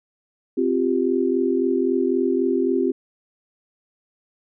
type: chord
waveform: sine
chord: C suspended fourth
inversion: none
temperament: equal with one note detuned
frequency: 261.6 / 348.2 / 392 Hz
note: C4 / F4 / G4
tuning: 0 / -5 / 0 cents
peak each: -22 dBFS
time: 0.57-2.92 s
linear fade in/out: 10 ms
effects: none